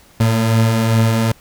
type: beating tone pair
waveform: 30% pulse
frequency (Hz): 110.8 / 113.3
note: A2 / A#2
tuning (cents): +13 / -49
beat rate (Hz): 2.5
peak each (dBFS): -18 / -10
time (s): 0.2-1.32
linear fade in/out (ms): 5
effects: pink hiss -48 dBFS RMS until 1.4 s